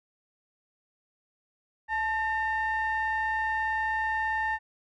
triangle ring-modulated tone, 469.2 Hz, A#4, 11 cents sharp, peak -21 dBFS, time 1.88-4.59 s, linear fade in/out 50 ms, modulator 1340 Hz, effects none

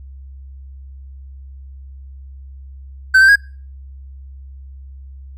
triangle tone with pitch steps, 1536 / 1562 / 1640 Hz, G6 / G6 / G#6, -36 / -7 / -22 cents, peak -4 dBFS, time 3.14-3.359 s, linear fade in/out 10 ms, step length 73 ms, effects noise-tail reverb RT60 0.4 s tail -26 dB re dry + added 67 Hz sine -33 dBFS peak until 5.37 s

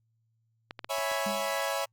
clicks, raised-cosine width 0.3 ms, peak -22 / -23 / -21 / -24 / -23 dBFS, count 5, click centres 0.709 / 0.792 / 0.845 / 0.984 / 1.116 s
sawtooth chord, C# minor seventh, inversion none, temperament equal, 554.4 / 659.3 / 830.6 / 987.8 Hz, C#5 / E5 / G#5 / B5, 0 / 0 / 0 / 0 cents, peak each -29 / -30 / -33 / -33 dBFS, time 0.89-1.86 s, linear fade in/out 20 ms
sine tone with exponential decay, 203.6 Hz, G#3, 34 cents flat, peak -31 dBFS, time 1.26-1.61 s, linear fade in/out 5 ms, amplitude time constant 76 ms
effects added 113 Hz sine -70 dBFS peak until 1.92 s + Opus 48 kbps

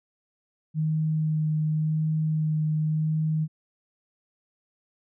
sine tone with vibrato, 155.56 Hz, D#3, in tune, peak -22 dBFS, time 0.74-3.48 s, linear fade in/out 50 ms, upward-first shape sine, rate 0.9 Hz, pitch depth 12 cents each way, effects none

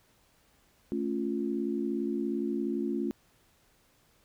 sine chord, A augmented, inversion none, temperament equal, 220 / 277.2 / 349.2 Hz, A3 / C#4 / E#4, 0 / 0 / 0 cents, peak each -33 / -33 / -33 dBFS, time 0.92-3.11 s, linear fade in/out 0 ms, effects pink hiss -66 dBFS RMS until 4.24 s

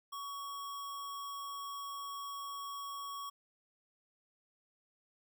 sine tone with sample-and-hold, 1124 Hz, C#6, 24 cents sharp, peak -40 dBFS, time 0.12-3.3 s, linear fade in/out 10 ms, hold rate 4410 Hz, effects none

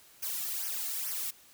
blue noise with flanger, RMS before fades -35 dBFS, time 0.22-1.31 s, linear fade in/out 10 ms, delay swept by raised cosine 0.25 to 2.05 ms, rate 2.3 Hz, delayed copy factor -0.9, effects white hiss -58 dBFS RMS until 1.53 s

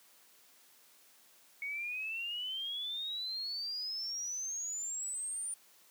sine exponential sweep, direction up, 2210 to 9330 Hz, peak -36 dBFS, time 1.62-5.54 s, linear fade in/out 2 ms, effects white hiss -63 dBFS RMS until 5.9 s + high-pass 200 Hz 12 dB/octave

